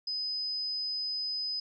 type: tone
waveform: sine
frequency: 5020 Hz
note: D#8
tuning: 15 cents sharp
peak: -31 dBFS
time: 0.07-1.6 s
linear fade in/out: 5 ms
effects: none